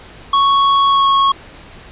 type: tone with pitch glide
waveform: square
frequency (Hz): 1108.7 to 1098.5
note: C#6 to C#6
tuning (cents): 0 to -16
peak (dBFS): -10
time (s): 0.33-1.32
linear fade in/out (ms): 5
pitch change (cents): -16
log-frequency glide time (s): 0.88-1.07
effects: pink hiss -38 dBFS RMS until 1.91 s + resampled to 8000 Hz